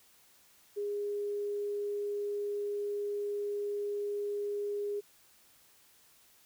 sine tone, 410 Hz, G#4, 22 cents flat, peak -32 dBFS, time 0.76-5.01 s, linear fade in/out 20 ms, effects white hiss -63 dBFS RMS until 6.45 s

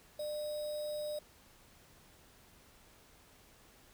sine tone with sample-and-hold, 600 Hz, D5, 37 cents sharp, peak -36 dBFS, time 0.19-1.19 s, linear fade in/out 5 ms, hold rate 4410 Hz, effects pink hiss -62 dBFS RMS until 3.93 s

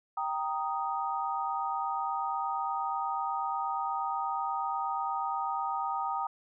sine chord, Eb major, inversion first, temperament equal, 784 / 932.3 / 1244.5 Hz, G5 / Bb5 / Eb6, 0 / 0 / 0 cents, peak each -34 dBFS, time 0.17-6.27 s, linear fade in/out 5 ms, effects none

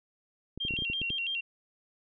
clicks, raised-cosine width 3 ms, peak -26 dBFS, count 9, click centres 0.576 / 0.651 / 0.708 / 0.738 / 0.789 / 0.822 / 0.9 / 1.016 / 1.104 s
sine tone with vibrato, 2960 Hz, F#7, in tune, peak -30 dBFS, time 0.6-1.41 s, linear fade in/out 10 ms, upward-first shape square, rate 6 Hz, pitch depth 130 cents each way
effects none

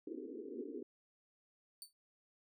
white band-pass noise, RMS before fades -46 dBFS, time 0.07-0.83 s, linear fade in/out 5 ms, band 240 to 460 Hz, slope 96 dB/octave
20% pulse tone with exponential decay, 4537 Hz, C#8, 39 cents sharp, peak -38 dBFS, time 1.82-1.93 s, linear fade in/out 1 ms, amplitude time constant 22 ms
effects none

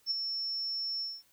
sine tone with ADSR envelope, 5400 Hz, E8, 41 cents sharp, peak -26 dBFS, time 0.06-1.23 s, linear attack 49 ms, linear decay 15 ms, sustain -6 dB, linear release 220 ms, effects white hiss -67 dBFS RMS until 1.32 s

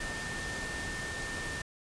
sine tone in noise, 1800 Hz, A6, 39 cents sharp, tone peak -38 dBFS, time 0-1.62 s, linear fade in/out 5 ms, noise pink, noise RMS -39 dBFS, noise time 0-1.62 s, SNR -2 dB, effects resampled to 22050 Hz

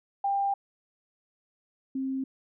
sine tone pair in turn, 795 / 265.8 Hz, G5 / C4, +24 / +27 cents, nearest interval octave + perfect fifth, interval 1897 cents, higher first, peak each -24 / -28 dBFS, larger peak first, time 0.24-0.54 / 1.95-2.24 s, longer first, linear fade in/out 5 ms, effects none

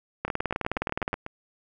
two click trains, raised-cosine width 0.5 ms, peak -11 / -19 dBFS, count 18 / 9, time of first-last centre 0.25-1.131 / 0.28-1.264 s, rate 19.3 / 8.13 Hz, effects none

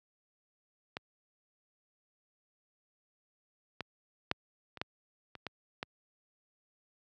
clicks, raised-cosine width 0.3 ms, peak -21 / -21 / -12 / -29 / -17 / -29 / -22 / -20 dBFS, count 8, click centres 0.969 / 3.807 / 4.314 / 4.773 / 4.815 / 5.353 / 5.467 / 5.829 s, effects high-pass 80 Hz 12 dB/octave

